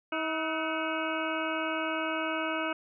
harmonic tone with a mistuned harmonic, 319.3 Hz, D#4, 45 cents sharp, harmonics 1 / 2 / 3 / 4 / 5 / 7 / 8 / 9, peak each -35 / -35 / -39 / -36 / -37 / -40 / -40 / -42 dBFS, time 0.12-2.73 s, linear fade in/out 5 ms, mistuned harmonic 5, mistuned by -85 cents, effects none

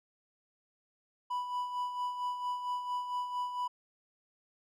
triangle tone with tremolo, 987.8 Hz, B5, in tune, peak -29 dBFS, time 1.3-3.68 s, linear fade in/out 10 ms, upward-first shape sine, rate 4.4 Hz, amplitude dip 55%, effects none

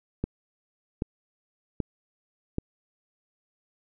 click train, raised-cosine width 3 ms, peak -14 dBFS, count 4, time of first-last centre 0.24-2.584 s, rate 1.28 Hz, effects none

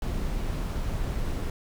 brown noise, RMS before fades -29 dBFS, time 0.02-1.5 s, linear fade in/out 2 ms, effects none

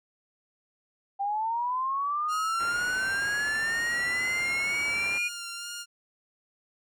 sine linear sweep, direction up, 784 to 2459 Hz, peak -26 dBFS, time 1.19-5.29 s, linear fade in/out 20 ms
10% pulse tone with vibrato, 1400 Hz, F6, 4 cents sharp, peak -27 dBFS, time 2.28-5.86 s, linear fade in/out 50 ms, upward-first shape sine, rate 2.1 Hz, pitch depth 21 cents each way
white low-pass noise, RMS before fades -42 dBFS, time 2.59-5.19 s, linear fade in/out 20 ms, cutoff 2000 Hz, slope 24 dB/octave
effects none

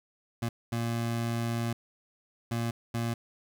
25% pulse tone bursts at uneven times, 116.54 Hz, A#2, in tune, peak -25 dBFS, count 4, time 0.42-0.49 / 0.72-1.73 / 2.51-2.71 / 2.94-3.14 s, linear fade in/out 5 ms, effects none

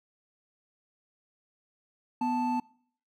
triangle tone pair together, 246.9 / 879.9 Hz, B3 / A5, 0 / 0 cents, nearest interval octave + minor seventh, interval 2200 cents, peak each -27 dBFS, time 2.21-2.6 s, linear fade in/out 5 ms, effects noise-tail reverb RT60 0.6 s tail -25 dB re dry

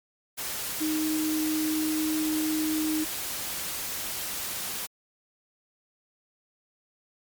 sine tone in noise, 311.1 Hz, D#4, in tune, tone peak -25 dBFS, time 0.8-3.05 s, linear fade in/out 20 ms, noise white, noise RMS -33 dBFS, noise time 0.37-4.87 s, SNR +5 dB, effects MP3 96 kbps

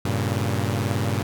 sawtooth chord, G diminished, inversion none, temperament equal, 98 / 116.54 / 138.59 Hz, G2 / Bb2 / Db3, 0 / 0 / 0 cents, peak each -21 / -22 / -25 dBFS, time 0.05-1.23 s, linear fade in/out 5 ms, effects none

